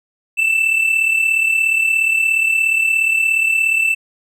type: tone pair together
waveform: triangle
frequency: 2650 / 2687 Hz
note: E7 / E7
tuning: +9 / +33 cents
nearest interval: unison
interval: 24 cents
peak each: -12 / -19 dBFS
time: 0.37-3.95 s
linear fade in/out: 20 ms
effects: none